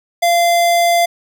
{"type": "tone", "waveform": "square", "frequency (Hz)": 689, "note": "F5", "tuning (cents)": -24, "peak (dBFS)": -11, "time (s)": [0.22, 1.06], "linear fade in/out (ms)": 10, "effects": []}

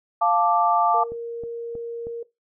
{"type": "chord", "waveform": "sine", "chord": "D minor", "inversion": "first", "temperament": "equal", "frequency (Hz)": [698.5, 880, 1174.7], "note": ["F5", "A5", "D6"], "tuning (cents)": [0, 0, 0], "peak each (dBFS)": -21, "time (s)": [0.21, 1.04], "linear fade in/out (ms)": 10}
{"type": "tone", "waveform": "sine", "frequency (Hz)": 466.9, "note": "A#4", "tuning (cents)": 3, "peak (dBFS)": -28, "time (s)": [0.94, 2.23], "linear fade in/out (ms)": 5}
{"type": "click train", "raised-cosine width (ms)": 2, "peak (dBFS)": -26, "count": 4, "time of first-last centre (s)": [1.12, 2.069], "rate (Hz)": 3.16}
{"effects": ["noise-tail reverb RT60 0.2 s tail -19 dB re dry"]}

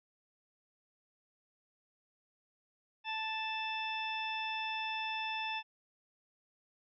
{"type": "harmonic tone", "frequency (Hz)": 880, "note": "A5", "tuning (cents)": 0, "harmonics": [1, 2, 3, 4, 6], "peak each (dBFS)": [-39, -45, -39, -43, -51], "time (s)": [3.04, 5.63], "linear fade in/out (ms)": 50, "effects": []}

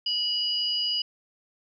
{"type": "tone pair together", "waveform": "sine", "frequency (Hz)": [2928, 4898], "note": ["F#7", "D#8"], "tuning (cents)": [-19, -28], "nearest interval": "major sixth", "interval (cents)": 891, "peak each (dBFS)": -27, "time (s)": [0.06, 1.02], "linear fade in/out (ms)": 5, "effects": []}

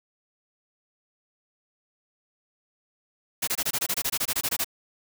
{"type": "noise bursts", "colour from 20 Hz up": "white", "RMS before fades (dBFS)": -26, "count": 16, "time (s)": [3.42, 4.645], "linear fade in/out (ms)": 10, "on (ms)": 55, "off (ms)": 23, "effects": []}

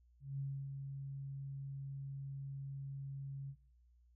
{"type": "tone with ADSR envelope", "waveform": "sine", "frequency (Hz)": 137.7, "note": "C#3", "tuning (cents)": -11, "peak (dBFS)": -37, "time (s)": [0.2, 3.56], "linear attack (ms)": 190, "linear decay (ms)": 290, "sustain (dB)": -5, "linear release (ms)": 67, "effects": ["noise-tail reverb RT60 0.8 s tail -25 dB re dry", "added 60 Hz sine -65 dBFS peak until 4.15 s"]}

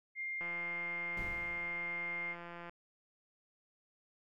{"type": "tone", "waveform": "sine", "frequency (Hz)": 2113, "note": "C7", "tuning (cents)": 16, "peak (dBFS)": -37, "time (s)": [0.15, 2.36], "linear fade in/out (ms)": 50}
{"type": "click train", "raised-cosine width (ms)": 0.5, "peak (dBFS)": -33, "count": 394, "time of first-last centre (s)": [0.41, 2.695], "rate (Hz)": 172}
{"type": "noise with exponential decay", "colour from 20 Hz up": "brown", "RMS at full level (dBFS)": -42, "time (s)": [1.17, 2.14], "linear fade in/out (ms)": 2, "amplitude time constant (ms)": 210}
{"effects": []}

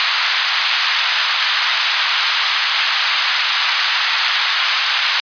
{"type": "band-pass noise", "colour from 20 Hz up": "white", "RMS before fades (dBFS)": -17, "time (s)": [0, 5.2], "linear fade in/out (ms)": 0, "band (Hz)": [980, 4500], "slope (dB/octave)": 24, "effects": ["resampled to 11025 Hz"]}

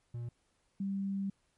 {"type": "tone pair in turn", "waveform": ["triangle", "sine"], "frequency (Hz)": [119.1, 196.16], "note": ["A#2", "G3"], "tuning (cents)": [38, 1], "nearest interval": "major sixth", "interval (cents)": 863, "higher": "second", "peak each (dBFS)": [-35, -32], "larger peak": "second", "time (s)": [[0.14, 0.29], [0.8, 1.3]], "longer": "second", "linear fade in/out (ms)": 5, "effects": ["pink hiss -75 dBFS RMS until 1.57 s", "MP3 48 kbps"]}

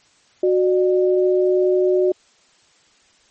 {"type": "tone pair together", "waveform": "sine", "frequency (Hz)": [368.2, 602], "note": ["F#4", "D5"], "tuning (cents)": [-8, 43], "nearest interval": "major sixth", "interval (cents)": 851, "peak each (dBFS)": [-14, -21], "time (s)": [0.43, 2.12], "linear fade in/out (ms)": 5, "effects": ["white hiss -56 dBFS RMS until 3.3 s", "MP3 32 kbps"]}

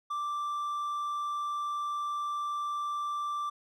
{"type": "tone", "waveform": "triangle", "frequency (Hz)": 1174.7, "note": "D6", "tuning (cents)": 0, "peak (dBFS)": -29, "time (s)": [0.1, 3.5], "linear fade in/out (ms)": 10, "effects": []}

